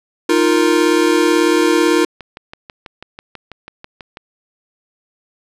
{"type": "chord", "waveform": "square", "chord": "Eb suspended second", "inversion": "none", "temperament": "equal", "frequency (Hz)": [311.1, 349.2, 466.2], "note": ["Eb4", "F4", "Bb4"], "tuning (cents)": [0, 0, 0], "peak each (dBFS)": [-16, -15, -18], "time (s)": [0.29, 2.05], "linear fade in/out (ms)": 5}
{"type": "click train", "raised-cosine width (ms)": 0.3, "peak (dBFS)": -17, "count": 15, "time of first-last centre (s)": [1.88, 4.171], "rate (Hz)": 6.11}
{"effects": ["low-pass 10000 Hz 12 dB/octave"]}